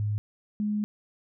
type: tone pair in turn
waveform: sine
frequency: 104.7 / 209.4 Hz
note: G#2 / G#3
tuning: +15 / +15 cents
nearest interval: octave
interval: 1200 cents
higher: second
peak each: -25 dBFS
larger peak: neither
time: 0-0.18 / 0.6-0.84 s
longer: second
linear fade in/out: 0 ms
effects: none

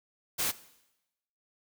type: noise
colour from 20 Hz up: white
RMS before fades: -30 dBFS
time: 0.38-0.52 s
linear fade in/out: 20 ms
effects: noise-tail reverb RT60 0.9 s tail -17 dB re dry

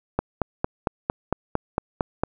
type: click train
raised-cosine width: 1 ms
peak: -7 dBFS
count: 10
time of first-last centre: 0.19-2.235 s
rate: 4.4 Hz
effects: none

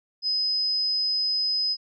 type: tone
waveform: sine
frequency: 5040 Hz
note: D#8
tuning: 21 cents sharp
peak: -22 dBFS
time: 0.22-1.77 s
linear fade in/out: 50 ms
effects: none

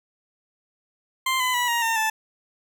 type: tone with pitch steps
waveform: 20% pulse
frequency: 1046.5 / 1010.3 / 975.3 / 941.5 / 908.9 / 877.5 Hz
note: C6 / B5 / B5 / A#5 / A#5 / A5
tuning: 0 / +39 / -22 / +17 / -44 / -5 cents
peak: -16 dBFS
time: 1.26-2.1 s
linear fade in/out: 5 ms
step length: 140 ms
effects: none

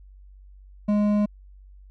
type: tone with hard clipping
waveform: triangle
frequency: 207.7 Hz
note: G#3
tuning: in tune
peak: -20 dBFS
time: 0.88-1.26 s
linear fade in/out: 10 ms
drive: 12 dB
effects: added 48 Hz sine -45 dBFS peak until 1.9 s

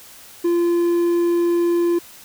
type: tone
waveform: triangle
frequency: 344.4 Hz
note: F4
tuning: 24 cents flat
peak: -13 dBFS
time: 0.44-1.99 s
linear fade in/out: 10 ms
effects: white hiss -43 dBFS RMS until 2.24 s

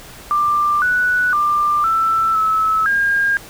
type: tone with pitch steps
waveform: sine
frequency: 1186 / 1479 / 1190 / 1328 / 1300 / 1616 Hz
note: D6 / F#6 / D6 / E6 / E6 / G#6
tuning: +17 / -1 / +22 / +12 / -24 / -48 cents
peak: -13 dBFS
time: 0.31-3.37 s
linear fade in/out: 0 ms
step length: 510 ms
effects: pink hiss -38 dBFS RMS until 3.49 s

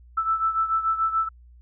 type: beating tone pair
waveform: sine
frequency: 1318.5 / 1325.4 Hz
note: E6 / E6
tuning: 0 / +9 cents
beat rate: 6.9 Hz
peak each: -22 / -27 dBFS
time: 0.17-1.29 s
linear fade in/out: 10 ms
effects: added 60 Hz sine -47 dBFS peak until 1.61 s

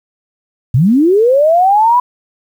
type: linear sweep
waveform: sine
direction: up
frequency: 108.4 to 1001 Hz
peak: -6 dBFS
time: 0.74-2 s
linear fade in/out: 5 ms
effects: 7-bit

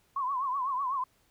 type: tone with vibrato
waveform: sine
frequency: 1061 Hz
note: C6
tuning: 24 cents sharp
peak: -28 dBFS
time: 0.16-1.04 s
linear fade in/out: 5 ms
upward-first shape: triangle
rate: 8 Hz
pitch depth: 140 cents each way
effects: pink hiss -68 dBFS RMS until 1.3 s

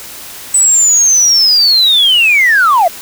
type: linear sweep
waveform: sine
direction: down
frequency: 8050 to 637 Hz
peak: -4 dBFS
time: 0.54-2.88 s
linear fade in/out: 5 ms
effects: tanh soft clip ceiling -2 dBFS + white hiss -29 dBFS RMS until 3.01 s

